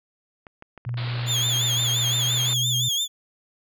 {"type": "clicks", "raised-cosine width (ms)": 0.5, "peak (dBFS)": -27, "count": 12, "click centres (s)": [0.468, 0.624, 0.777, 0.851, 0.892, 0.942, 0.981, 1.075, 1.136, 1.193, 1.389, 1.613]}
{"type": "tone with pitch glide", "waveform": "sine", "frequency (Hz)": [120.7, 124.52], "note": ["B2", "B2"], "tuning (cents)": [-39, 15], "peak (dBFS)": -25, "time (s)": [0.86, 2.89], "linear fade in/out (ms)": 10, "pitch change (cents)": 54, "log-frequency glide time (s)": [2.02, 2.51]}
{"type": "low-pass noise", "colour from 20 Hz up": "white", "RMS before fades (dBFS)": -36, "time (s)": [0.97, 2.54], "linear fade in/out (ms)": 5, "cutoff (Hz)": 4500, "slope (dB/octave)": 96}
{"type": "tone with vibrato", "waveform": "30% pulse", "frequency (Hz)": 3400, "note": "G#7", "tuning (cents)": 40, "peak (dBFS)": -19, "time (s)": [1.26, 3.08], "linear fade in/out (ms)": 50, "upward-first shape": "sine", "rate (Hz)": 5.8, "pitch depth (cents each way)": 100}
{"effects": []}